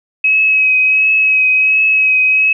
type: tone with vibrato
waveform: sine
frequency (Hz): 2552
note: D#7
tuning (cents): +43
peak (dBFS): -8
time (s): 0.24-2.53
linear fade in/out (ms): 5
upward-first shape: triangle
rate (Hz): 1.4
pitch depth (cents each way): 24
effects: none